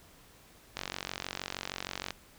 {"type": "click train", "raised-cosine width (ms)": 0.2, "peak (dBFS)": -17, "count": 63, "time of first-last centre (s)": [0.77, 2.106], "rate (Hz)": 46.4, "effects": ["pink hiss -58 dBFS RMS until 2.38 s"]}